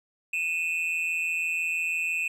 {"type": "tone pair together", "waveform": "triangle", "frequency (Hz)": [2489, 2655], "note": ["D#7", "E7"], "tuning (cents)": [0, 12], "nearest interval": "minor second", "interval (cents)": 112, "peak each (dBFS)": -27, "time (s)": [0.33, 2.28], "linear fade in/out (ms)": 5, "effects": []}